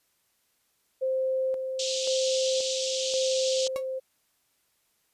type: tone with tremolo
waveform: sine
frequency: 523.3 Hz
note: C5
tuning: in tune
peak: -24 dBFS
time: 1.01-4 s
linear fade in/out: 20 ms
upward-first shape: square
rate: 0.94 Hz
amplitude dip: 45%
type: band-pass noise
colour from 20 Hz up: pink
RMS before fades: -32 dBFS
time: 1.79-3.68 s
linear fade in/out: 5 ms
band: 3000 to 7400 Hz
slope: 48 dB/octave
type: tone with exponential decay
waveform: 35% pulse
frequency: 554.4 Hz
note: C#5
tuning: in tune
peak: -26 dBFS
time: 3.76-3.85 s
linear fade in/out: 0 ms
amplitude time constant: 19 ms
effects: white hiss -71 dBFS RMS until 5.13 s + resampled to 32000 Hz